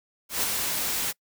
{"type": "noise with ADSR envelope", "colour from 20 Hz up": "white", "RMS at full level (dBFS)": -24, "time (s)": [0.29, 1.13], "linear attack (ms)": 140, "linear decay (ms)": 13, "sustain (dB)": -4, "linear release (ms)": 31, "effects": ["noise-tail reverb RT60 0.1 s tail -25 dB re dry"]}